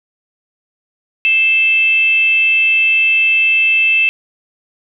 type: tone with frequency modulation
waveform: sine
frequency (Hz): 2641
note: E7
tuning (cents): +3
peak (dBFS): -9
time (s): 1.25-4.09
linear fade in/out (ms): 0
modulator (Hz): 531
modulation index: 0.31
effects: none